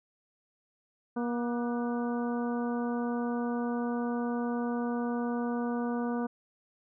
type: harmonic tone with a mistuned harmonic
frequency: 239 Hz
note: A#3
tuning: 43 cents sharp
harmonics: 1 / 2 / 3 / 4 / 5 / 6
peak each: -30 / -36 / -40 / -42 / -44 / -46 dBFS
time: 1.16-6.27 s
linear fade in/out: 10 ms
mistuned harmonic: 6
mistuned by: +59 cents
effects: none